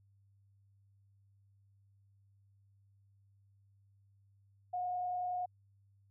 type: tone with frequency modulation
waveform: sine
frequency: 722 Hz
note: F#5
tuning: 43 cents flat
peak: -34 dBFS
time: 4.73-5.46 s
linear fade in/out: 10 ms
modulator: 30.5 Hz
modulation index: 0.28
effects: added 99 Hz sine -65 dBFS peak until 6.1 s